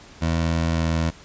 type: tone with pitch glide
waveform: 20% pulse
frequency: 82.41 to 81.56 Hz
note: E2 to E2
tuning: 0 to -18 cents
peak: -15 dBFS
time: 0.21-1.11 s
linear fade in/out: 20 ms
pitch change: -18 cents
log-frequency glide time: 0.74-0.83 s
effects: pink hiss -46 dBFS RMS until 1.24 s + resampled to 16000 Hz